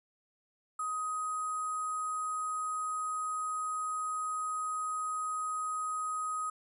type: tone with sample-and-hold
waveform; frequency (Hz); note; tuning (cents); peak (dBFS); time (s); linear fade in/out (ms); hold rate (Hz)
sine; 1254; D#6; +13; -32; 0.79-6.5; 5; 8820
effects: resampled to 32000 Hz